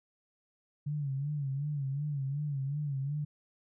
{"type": "tone with vibrato", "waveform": "sine", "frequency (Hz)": 141.9, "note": "C#3", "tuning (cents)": 41, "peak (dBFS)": -31, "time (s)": [0.86, 3.25], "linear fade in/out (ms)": 10, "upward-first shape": "sine", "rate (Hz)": 2.7, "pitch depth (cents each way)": 97, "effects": []}